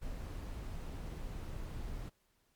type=noise; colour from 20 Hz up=brown; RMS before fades=-42 dBFS; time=0.01-2.1 s; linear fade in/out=20 ms; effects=pink hiss -75 dBFS RMS until 2.55 s + MP3 96 kbps